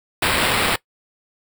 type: noise with sample-and-hold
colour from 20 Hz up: blue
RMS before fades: -19 dBFS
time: 0.22-0.76 s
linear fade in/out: 5 ms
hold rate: 6300 Hz
effects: noise-tail reverb RT60 0.1 s tail -20 dB re dry